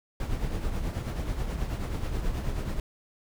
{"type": "noise with tremolo", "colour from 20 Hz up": "brown", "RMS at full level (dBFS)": -28, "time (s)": [0.2, 2.8], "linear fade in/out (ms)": 2, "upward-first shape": "triangle", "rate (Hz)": 9.3, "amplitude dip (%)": 55, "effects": []}